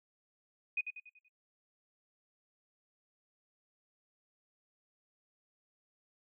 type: tone with echo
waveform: sine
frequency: 2489 Hz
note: D#7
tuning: in tune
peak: -30 dBFS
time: 0.77-0.81 s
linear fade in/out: 5 ms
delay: 95 ms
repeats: 5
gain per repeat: -7 dB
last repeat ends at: 1.285 s
effects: noise-tail reverb RT60 0.1 s tail -25 dB re dry